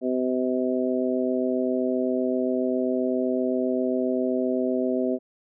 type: harmonic tone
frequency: 127.6 Hz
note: C3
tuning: 43 cents flat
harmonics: 2 / 3 / 4 / 5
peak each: -25 / -27 / -30 / -29 dBFS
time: 0.01-5.19 s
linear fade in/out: 50 ms
effects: none